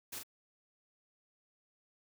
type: noise with echo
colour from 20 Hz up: white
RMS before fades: -43 dBFS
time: 0.12-0.19 s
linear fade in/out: 10 ms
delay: 44 ms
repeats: 1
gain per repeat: -4 dB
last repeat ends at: 0.234 s
effects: none